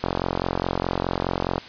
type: click train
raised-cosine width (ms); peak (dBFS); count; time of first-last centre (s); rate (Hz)
1; -8; 70; 0.04-1.58; 44.8
effects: white hiss -40 dBFS RMS until 1.68 s + resampled to 11025 Hz